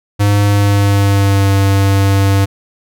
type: tone with pitch glide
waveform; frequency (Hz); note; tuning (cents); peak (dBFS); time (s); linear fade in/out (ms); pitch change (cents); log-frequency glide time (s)
square; 102 to 98.24; G#2 to G2; -31 to +4; -9; 0.19-2.46; 20; -65; 0.43-1.51
effects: none